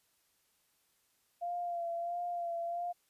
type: tone with vibrato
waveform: sine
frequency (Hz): 691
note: F5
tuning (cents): -19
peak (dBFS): -34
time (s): 1.41-2.93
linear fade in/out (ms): 20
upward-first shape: sine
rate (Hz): 1.5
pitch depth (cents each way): 31
effects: white hiss -74 dBFS RMS until 3.09 s + resampled to 32000 Hz